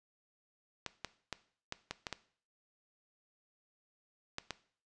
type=clicks; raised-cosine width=0.2 ms; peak=-20 dBFS; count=9; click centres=0.863 / 1.047 / 1.327 / 1.724 / 1.91 / 2.068 / 2.127 / 4.384 / 4.507 s; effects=noise-tail reverb RT60 0.5 s tail -17 dB re dry + resampled to 22050 Hz